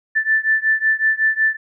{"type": "beating tone pair", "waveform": "sine", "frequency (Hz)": [1760, 1765.4], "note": ["A6", "A6"], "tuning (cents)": [0, 5], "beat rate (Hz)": 5.4, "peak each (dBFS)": [-17, -18], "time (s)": [0.15, 1.57], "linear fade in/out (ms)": 20, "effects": []}